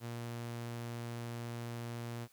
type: tone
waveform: sawtooth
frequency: 118 Hz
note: A#2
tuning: 22 cents sharp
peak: -36 dBFS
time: 0-2.28 s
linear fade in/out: 50 ms
effects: white hiss -67 dBFS RMS until 2.32 s